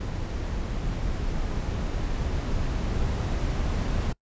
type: noise with level ramp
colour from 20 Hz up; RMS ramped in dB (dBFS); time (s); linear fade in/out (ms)
brown; -30 to -25; 0-4.13; 10
effects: noise-tail reverb RT60 0.1 s tail -24 dB re dry + resampled to 16000 Hz